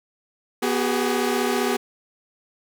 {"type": "tone cluster", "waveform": "sawtooth", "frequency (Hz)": [244.8, 378.9, 414], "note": ["B3", "F#4", "G#4"], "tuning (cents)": [-15, 41, -5], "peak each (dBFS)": -21, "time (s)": [0.62, 1.77], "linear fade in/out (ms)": 10, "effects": []}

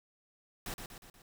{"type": "noise with echo", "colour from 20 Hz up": "pink", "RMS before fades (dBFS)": -40, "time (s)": [0.66, 0.74], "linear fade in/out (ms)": 2, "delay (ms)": 120, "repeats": 4, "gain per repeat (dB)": -5, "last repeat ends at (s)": 1.22, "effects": []}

